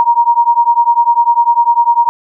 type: beating tone pair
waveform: sine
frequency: 938 / 948 Hz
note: A#5 / A#5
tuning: +11 / +29 cents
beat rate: 10 Hz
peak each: -10 dBFS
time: 0-2.09 s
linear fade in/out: 0 ms
effects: none